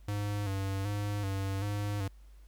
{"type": "tone with vibrato", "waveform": "square", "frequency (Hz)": 100, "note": "G2", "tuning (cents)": 35, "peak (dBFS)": -32, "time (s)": [0.08, 2.08], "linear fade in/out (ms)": 5, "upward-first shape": "square", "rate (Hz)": 1.3, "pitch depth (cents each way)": 48, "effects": ["added 50 Hz sine -51 dBFS peak until 2.47 s", "pink hiss -69 dBFS RMS until 2.47 s"]}